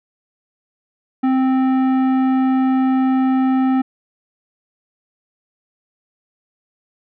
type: tone with tanh clipping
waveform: sine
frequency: 261.6 Hz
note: C4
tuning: in tune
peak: -15 dBFS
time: 1.23-3.82 s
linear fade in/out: 10 ms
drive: 13 dB
effects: none